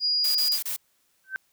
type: tone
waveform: sine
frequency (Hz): 4875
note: D#8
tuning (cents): -36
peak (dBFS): -21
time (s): 0-0.59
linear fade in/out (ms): 50
type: noise bursts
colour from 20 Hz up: blue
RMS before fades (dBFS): -30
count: 4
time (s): 0.24-0.764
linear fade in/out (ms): 5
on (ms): 110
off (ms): 28
type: tone with exponential growth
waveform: sine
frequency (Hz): 1545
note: G6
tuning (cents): -26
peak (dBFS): -23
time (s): 1.24-1.36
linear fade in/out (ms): 0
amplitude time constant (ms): 24
effects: white hiss -68 dBFS RMS until 1.52 s